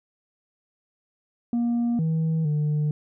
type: tone with pitch steps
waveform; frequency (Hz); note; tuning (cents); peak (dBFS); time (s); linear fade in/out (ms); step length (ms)
sine; 236.9 / 160.7 / 149.9; A#3 / E3 / D3; +28 / -44 / +36; -18; 1.53-2.91; 2; 460
effects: tanh soft clip ceiling -20 dBFS